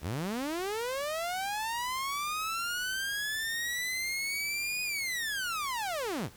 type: linear two-way sweep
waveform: sawtooth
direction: up then down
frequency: 62.3 to 2489 to 62.3 Hz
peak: -28 dBFS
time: 0.01-6.3 s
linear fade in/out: 50 ms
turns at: 4.83 s
effects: pink hiss -55 dBFS RMS until 6.36 s